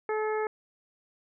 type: harmonic tone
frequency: 431 Hz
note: A4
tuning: 36 cents flat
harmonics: 1 / 2 / 3 / 4 / 5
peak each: -28 / -34 / -38 / -40 / -42 dBFS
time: 0.09-0.47 s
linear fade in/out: 2 ms
effects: none